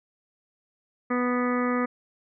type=harmonic tone; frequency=246.9 Hz; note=B3; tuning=in tune; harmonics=1 / 2 / 3 / 4 / 5 / 6 / 7 / 8 / 9; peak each=-25 / -29 / -39 / -37 / -30 / -43 / -38 / -36 / -43 dBFS; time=1.1-1.86 s; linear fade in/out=10 ms; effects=none